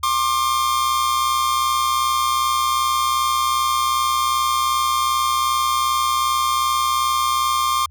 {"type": "tone pair together", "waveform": "45% pulse", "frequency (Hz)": [1069, 1191.6], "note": ["C6", "D6"], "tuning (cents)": [37, 25], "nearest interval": "major second", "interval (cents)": 188, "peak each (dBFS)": -20, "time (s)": [0.03, 7.86], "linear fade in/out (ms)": 5, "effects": ["added 79 Hz sine -42 dBFS peak until 7.9 s"]}